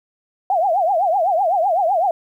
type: tone with vibrato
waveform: sine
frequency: 722 Hz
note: F#5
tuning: 43 cents flat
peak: -14 dBFS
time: 0.5-2.11 s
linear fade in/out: 2 ms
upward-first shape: triangle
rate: 7.9 Hz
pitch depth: 260 cents each way
effects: 9-bit